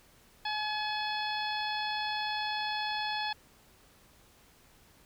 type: harmonic tone with a mistuned harmonic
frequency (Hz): 850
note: G#5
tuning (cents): +40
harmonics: 1 / 2 / 3 / 4 / 5 / 6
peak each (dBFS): -34 / -38 / -41 / -39 / -40 / -46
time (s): 0.45-3.33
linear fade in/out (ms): 5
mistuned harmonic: 5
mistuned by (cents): +31
effects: pink hiss -61 dBFS RMS until 5.05 s